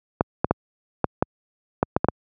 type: clicks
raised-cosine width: 1 ms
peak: -3 dBFS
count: 9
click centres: 0.209 / 0.445 / 0.51 / 1.043 / 1.225 / 1.829 / 1.965 / 2.045 / 2.086 s
effects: high-pass 80 Hz 12 dB/octave